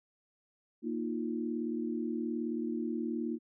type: chord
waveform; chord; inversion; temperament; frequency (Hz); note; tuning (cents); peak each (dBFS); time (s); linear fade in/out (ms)
sine; Bb suspended fourth; none; just; 233.1 / 310.8 / 349.6; Bb3 / Eb4 / F4; 0 / -2 / +2; -35 / -37 / -38; 0.82-3.39; 50
effects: none